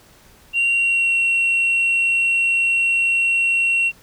sine tone with pitch glide, 2760 to 2731 Hz, F7 to F7, -21 to -39 cents, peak -13 dBFS, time 0.53-3.92 s, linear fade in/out 50 ms, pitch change -18 cents, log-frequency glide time 0.68-1.15 s, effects tanh soft clip ceiling -13 dBFS + pink hiss -50 dBFS RMS until 4.02 s

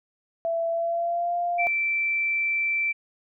sine tone with pitch glide, 667 to 697.7 Hz, E5 to F5, +20 to -2 cents, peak -23 dBFS, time 0.45-1.67 s, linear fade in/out 0 ms, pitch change +78 cents, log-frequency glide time 0.69-1.35 s
sine tone, 2336 Hz, D7, 10 cents flat, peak -22 dBFS, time 1.58-2.93 s, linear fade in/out 20 ms
effects none

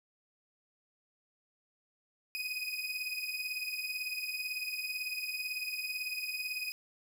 30% pulse beating tone pair, 2489 / 2507 Hz, D#7 / D#7, 0 / +12 cents, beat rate 18 Hz, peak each -37 / -35 dBFS, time 2.35-6.72 s, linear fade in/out 0 ms, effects none

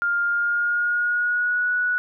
sine tone with pitch glide, 1404 to 1470.4 Hz, F6 to F#6, +9 to -11 cents, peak -19 dBFS, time 0.02-1.98 s, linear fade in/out 0 ms, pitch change +80 cents, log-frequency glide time 0.23-1.72 s, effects none

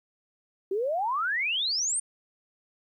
sine exponential sweep, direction up, 369.7 to 9200 Hz, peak -25 dBFS, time 0.71-2 s, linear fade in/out 5 ms, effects 11-bit

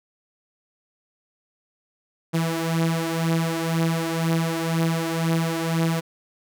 sawtooth beating tone pair, 163.8 / 165.8 Hz, E3 / E3, -11 / +10 cents, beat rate 2 Hz, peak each -19 / -22 dBFS, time 2.33-6.01 s, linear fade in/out 20 ms, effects none

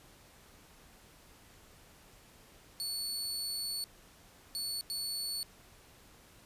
sawtooth tone bursts at uneven times, 4435 Hz, C#8, in tune, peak -32 dBFS, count 3, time 2.8-3.84 / 4.55-4.81 / 4.9-5.43 s, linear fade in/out 0 ms, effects pink hiss -59 dBFS RMS until 6.45 s + resampled to 32000 Hz

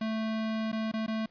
square tone with dropouts, 220.4 Hz, A3, 3 cents sharp, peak -30 dBFS, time 0.01-1.26 s, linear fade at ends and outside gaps 5 ms, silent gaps 0.718-0.727 / 0.916-0.937 / 1.064-1.079 s, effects pink hiss -65 dBFS RMS until 1.3 s + resampled to 11025 Hz

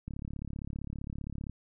click train, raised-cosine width 5 ms, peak -26 dBFS, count 51, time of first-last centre 0.08-1.496 s, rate 35.3 Hz, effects none

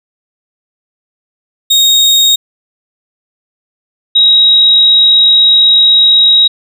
35% pulse / sine tone pair in turn, 3729 / 3814 Hz, A#7 / A#7, 0 / +39 cents, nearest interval unison, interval 39 cents, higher second, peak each -3 dBFS, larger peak neither, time 1.7-2.36 / 4.15-6.48 s, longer second, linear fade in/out 10 ms, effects none

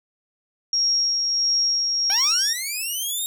sine tone with tremolo, 5588 Hz, F8, in tune, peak -17 dBFS, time 0.73-2.53 s, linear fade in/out 2 ms, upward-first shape sine, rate 1.5 Hz, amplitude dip 30%
10% pulse linear sweep, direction up, 752 to 3769 Hz, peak -17 dBFS, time 2.1-3.26 s, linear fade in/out 0 ms
effects none

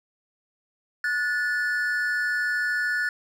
triangle tone pair together, 1460 / 1746.5 Hz, F#6 / A6, -24 / -13 cents, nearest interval minor third, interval 311 cents, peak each -24 dBFS, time 1.04-3.09 s, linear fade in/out 2 ms, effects none

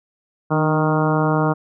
harmonic tone with a mistuned harmonic, 155.56 Hz, D#3, in tune, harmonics 1 / 2 / 3 / 4 / 5 / 6 / 7 / 8 / 9, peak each -19 / -22 / -24 / -25 / -26 / -27 / -27 / -28 / -29 dBFS, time 0.5-1.54 s, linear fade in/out 20 ms, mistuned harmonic 2, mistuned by -33 cents, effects none

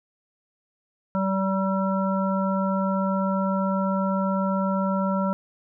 harmonic tone, 192.3 Hz, G3, 33 cents flat, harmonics 1 / 3 / 5 / 7, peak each -23 / -28 / -30 / -31 dBFS, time 1.15-5.33 s, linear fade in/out 0 ms, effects none

